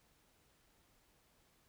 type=silence; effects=pink hiss -72 dBFS RMS until 1.68 s